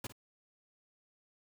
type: noise with echo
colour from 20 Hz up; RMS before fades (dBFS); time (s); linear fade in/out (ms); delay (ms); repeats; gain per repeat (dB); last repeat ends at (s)
pink; -40; 0.04-0.07; 5; 54; 1; -13; 0.124
effects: none